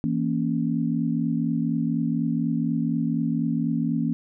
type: chord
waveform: sine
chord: A# diminished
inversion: second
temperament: equal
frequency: 164.81 / 233.1 / 277.2 Hz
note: E3 / A#3 / C#4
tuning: 0 / 0 / 0 cents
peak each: -26 / -25 / -27 dBFS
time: 0.04-4.13 s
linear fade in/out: 0 ms
effects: none